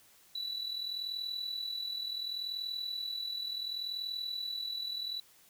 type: tone with amplitude modulation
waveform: triangle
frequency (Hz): 3951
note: B7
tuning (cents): 0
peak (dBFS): -30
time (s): 0.35-5.2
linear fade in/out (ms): 5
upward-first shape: sine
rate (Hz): 40.7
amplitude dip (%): 65
effects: tanh soft clip ceiling -29 dBFS + white hiss -62 dBFS RMS until 5.49 s